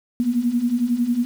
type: beating tone pair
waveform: sine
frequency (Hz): 233.1 / 244.1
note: A#3 / B3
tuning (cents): 0 / -20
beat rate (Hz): 11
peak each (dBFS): -23 / -19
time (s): 0.2-1.25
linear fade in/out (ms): 0
effects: 7-bit